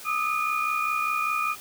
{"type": "tone cluster", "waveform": "sine", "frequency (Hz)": [1215, 1280, 2444], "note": ["D#6", "D#6", "D#7"], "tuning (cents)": [-42, 49, -32], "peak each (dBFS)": -28, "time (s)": [0.04, 1.56], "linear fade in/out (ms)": 50, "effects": ["white hiss -43 dBFS RMS until 1.6 s"]}